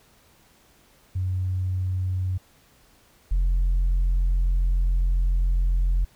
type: tone pair in turn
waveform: sine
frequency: 92.5 / 43.65 Hz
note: F#2 / F1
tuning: 0 / 0 cents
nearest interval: octave + minor second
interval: 1300 cents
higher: first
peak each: -22 / -16 dBFS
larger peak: second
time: 1.15-2.38 / 3.31-6.05 s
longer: second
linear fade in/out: 10 ms
effects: tanh soft clip ceiling -17 dBFS + pink hiss -58 dBFS RMS until 6.15 s